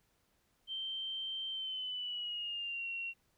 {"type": "tone with pitch glide", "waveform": "sine", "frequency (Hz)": [3128, 2739], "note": ["G7", "F7"], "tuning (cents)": [-4, -34], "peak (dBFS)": -37, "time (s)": [0.67, 3.14], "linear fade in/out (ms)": 50, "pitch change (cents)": -230, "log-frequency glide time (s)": [1.5, 2.87], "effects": ["pink hiss -75 dBFS RMS until 3.37 s"]}